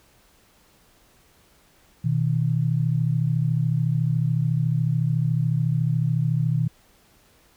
sine tone pair together, 123.47 / 157.37 Hz, B2 / D#3, 0 / +20 cents, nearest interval major third, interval 420 cents, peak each -22 dBFS, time 2.04-6.68 s, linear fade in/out 10 ms, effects pink hiss -58 dBFS RMS until 7.56 s

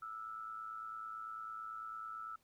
sine tone with amplitude modulation, 1317 Hz, E6, 2 cents flat, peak -40 dBFS, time 0.02-2.36 s, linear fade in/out 5 ms, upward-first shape sine, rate 109 Hz, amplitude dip 65%, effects pink hiss -75 dBFS RMS until 2.43 s

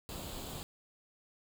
pink noise with comb filter, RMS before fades -43 dBFS, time 0.09-0.63 s, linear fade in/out 0 ms, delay 0.26 ms, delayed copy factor +0.55, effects none

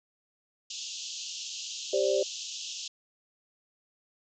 white band-pass noise, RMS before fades -39 dBFS, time 0.7-2.88 s, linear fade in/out 5 ms, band 2700 to 7100 Hz, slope 96 dB/octave
sine chord, G suspended fourth, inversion none, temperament equal, 392 / 523.3 / 587.3 Hz, G4 / C5 / D5, 0 / 0 / 0 cents, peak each -28 dBFS, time 1.93-2.23 s, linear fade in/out 5 ms
effects none

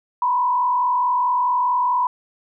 sine tone with frequency modulation, 987.8 Hz, B5, in tune, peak -16 dBFS, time 0.22-2.07 s, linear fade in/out 2 ms, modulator 44.6 Hz, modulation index 0.74, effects none

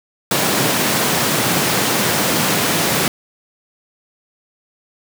pink high-pass noise, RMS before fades -17 dBFS, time 0.31-3.08 s, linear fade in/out 2 ms, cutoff 130 Hz, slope 24 dB/octave, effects none

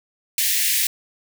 white high-pass noise, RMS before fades -20 dBFS, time 0.38-0.87 s, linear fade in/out 2 ms, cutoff 1700 Hz, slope 96 dB/octave, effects none

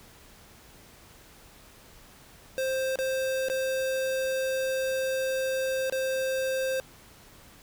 square tone with dropouts, 526 Hz, C5, 9 cents sharp, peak -27 dBFS, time 2.58-6.8 s, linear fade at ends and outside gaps 0 ms, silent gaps 2.957-2.988 / 3.485-3.499 / 5.898-5.924 s, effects pink hiss -53 dBFS RMS until 7.62 s

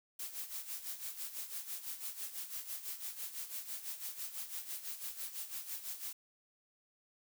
blue noise with tremolo, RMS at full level -41 dBFS, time 0.19-6.13 s, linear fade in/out 5 ms, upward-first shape sine, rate 6 Hz, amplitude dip 70%, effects none

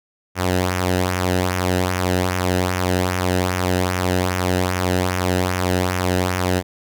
sawtooth tone with flanger, 91.1 Hz, F#2, 26 cents flat, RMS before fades -20 dBFS, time 0.35-6.63 s, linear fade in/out 50 ms, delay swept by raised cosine 0.23 to 0.91 ms, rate 2.5 Hz, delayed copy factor -0.6, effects none

